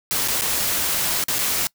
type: noise with dropouts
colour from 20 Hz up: white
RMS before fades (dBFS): -22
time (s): 0.11-1.67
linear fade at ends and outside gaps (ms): 0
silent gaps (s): 0.277-0.283 / 0.411-0.419 / 1.239-1.283 / 1.385-1.39
effects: noise-tail reverb RT60 0.1 s tail -24 dB re dry